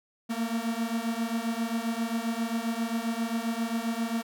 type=beating tone pair; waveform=45% pulse; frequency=225.6 / 233.1 Hz; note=A3 / A#3; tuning=+44 / 0 cents; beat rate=7.5 Hz; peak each=-31 dBFS; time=0.29-4.23 s; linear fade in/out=20 ms; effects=none